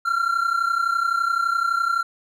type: tone pair together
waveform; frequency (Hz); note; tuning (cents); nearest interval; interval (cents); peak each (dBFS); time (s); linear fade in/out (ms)
triangle; 1362.2 / 1394; F6 / F6; -44 / -4; unison; 40; -19 / -22; 0.05-2.03; 10
effects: none